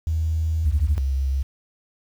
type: tone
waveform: sine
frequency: 79.9 Hz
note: D#2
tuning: 47 cents sharp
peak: -19 dBFS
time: 0.07-0.98 s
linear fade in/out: 0 ms
type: tone with vibrato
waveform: sine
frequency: 67.4 Hz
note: C#2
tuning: 48 cents flat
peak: -19 dBFS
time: 0.64-1.43 s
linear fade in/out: 10 ms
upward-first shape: triangle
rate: 7.3 Hz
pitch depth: 22 cents each way
effects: tanh soft clip ceiling -12 dBFS + 8-bit